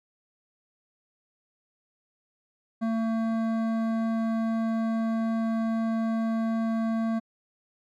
sine tone with hard clipping, 225.2 Hz, A3, 40 cents sharp, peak -26 dBFS, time 2.81-7.2 s, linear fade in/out 20 ms, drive 12 dB, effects MP3 64 kbps

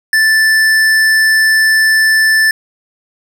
sine tone with tanh clipping, 1760 Hz, A6, in tune, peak -9 dBFS, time 0.13-2.51 s, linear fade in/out 2 ms, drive 16 dB, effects none

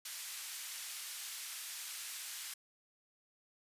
white band-pass noise, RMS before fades -45 dBFS, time 0.05-2.54 s, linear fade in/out 5 ms, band 1600 to 12000 Hz, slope 12 dB/octave, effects resampled to 32000 Hz

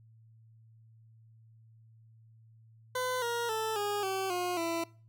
20% pulse tone with pitch steps, 506 / 472.1 / 440.5 / 411 / 383.5 / 357.8 / 333.8 Hz, B4 / A#4 / A4 / G#4 / G4 / F4 / E4, +42 / +22 / +2 / -18 / -38 / +42 / +22 cents, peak -26 dBFS, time 2.95-4.84 s, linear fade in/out 5 ms, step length 270 ms, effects noise-tail reverb RT60 0.4 s tail -23 dB re dry + added 112 Hz sine -56 dBFS peak until 5.08 s

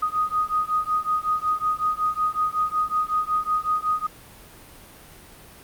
sine beating tone pair, 1242 / 1247.4 Hz, D#6 / D#6, -3 / +4 cents, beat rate 5.4 Hz, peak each -24 dBFS, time 0.02-4.07 s, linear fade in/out 10 ms, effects pink hiss -46 dBFS RMS until 5.63 s + Opus 48 kbps

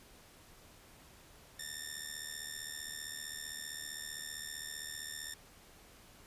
10% pulse ring-modulated tone, 1800 Hz, A6, 39 cents sharp, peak -30 dBFS, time 1.59-5.34 s, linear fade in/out 5 ms, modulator 37.7 Hz, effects pink hiss -59 dBFS RMS until 6.26 s + resampled to 32000 Hz

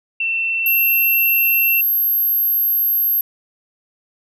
sine tone with vibrato, 2689 Hz, E7, 34 cents sharp, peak -17 dBFS, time 0.2-1.81 s, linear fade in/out 5 ms, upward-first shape triangle, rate 20 Hz, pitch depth 21 cents each way
sine tone, 12544 Hz, G9, in tune, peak -14 dBFS, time 0.66-3.21 s, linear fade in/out 2 ms
effects none

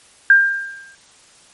sine tone with exponential decay, 1596 Hz, G6, 31 cents sharp, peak -4 dBFS, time 0.3-0.95 s, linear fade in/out 2 ms, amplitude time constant 140 ms, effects white hiss -49 dBFS RMS until 1.53 s + MP3 48 kbps

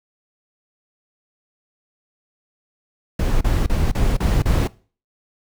brown noise bursts, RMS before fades -17 dBFS, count 6, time 3.19-4.675 s, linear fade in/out 5 ms, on 220 ms, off 33 ms, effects noise-tail reverb RT60 0.4 s tail -21 dB re dry

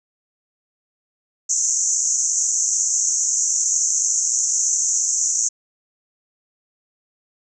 white band-pass noise, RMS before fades -20 dBFS, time 1.49-5.49 s, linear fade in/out 10 ms, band 6000 to 7300 Hz, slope 96 dB/octave, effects none

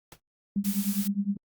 pink noise with exponential decay, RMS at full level -40 dBFS, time 0.12-0.2 s, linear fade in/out 2 ms, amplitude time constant 17 ms
sine tone with tremolo, 200.5 Hz, G3, 39 cents sharp, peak -21 dBFS, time 0.56-1.37 s, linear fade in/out 2 ms, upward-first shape triangle, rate 9.8 Hz, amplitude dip 100%
blue noise, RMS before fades -35 dBFS, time 0.64-1.08 s, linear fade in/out 10 ms
effects Opus 48 kbps

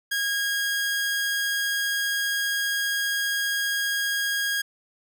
sawtooth tone, 1635 Hz, G#6, 28 cents flat, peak -20 dBFS, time 0.11-4.62 s, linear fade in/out 10 ms, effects none

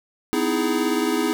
square chord, E major seventh, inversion second, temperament equal with one note detuned, 253.2 / 311.1 / 329.6 / 415.3 Hz, B3 / D#4 / E4 / G#4, +43 / 0 / 0 / 0 cents, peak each -26 dBFS, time 0.33-1.33 s, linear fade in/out 0 ms, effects none

